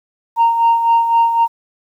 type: tone with tremolo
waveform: sine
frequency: 925 Hz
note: A#5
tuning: 14 cents flat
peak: -6 dBFS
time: 0.36-1.48 s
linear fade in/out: 50 ms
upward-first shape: sine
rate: 3.9 Hz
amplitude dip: 60%
effects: tanh soft clip ceiling -6 dBFS + 8-bit